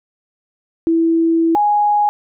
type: tone pair in turn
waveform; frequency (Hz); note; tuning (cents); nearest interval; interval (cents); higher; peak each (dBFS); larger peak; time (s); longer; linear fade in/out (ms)
sine; 329.6 / 830.1; E4 / G#5; 0 / -1; octave + major third; 1599; second; -11 / -11; neither; 0.87-1.55 / 1.55-2.09; first; 0
effects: none